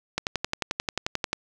click train, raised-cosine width 0.2 ms, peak -8 dBFS, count 14, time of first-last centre 0.18-1.33 s, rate 11.3 Hz, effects none

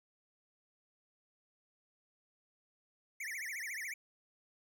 square tone with vibrato, 2019 Hz, B6, 38 cents sharp, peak -40 dBFS, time 3.2-3.94 s, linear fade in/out 5 ms, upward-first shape triangle, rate 14 Hz, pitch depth 290 cents each way, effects none

